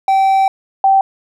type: tone pair in turn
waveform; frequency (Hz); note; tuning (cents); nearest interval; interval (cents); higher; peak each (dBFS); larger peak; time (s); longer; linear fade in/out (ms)
triangle / sine; 774 / 776.7; G5 / G5; -22 / -16; unison; 6; second; -7; neither; 0.08-0.48 / 0.84-1.01; first; 2
effects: none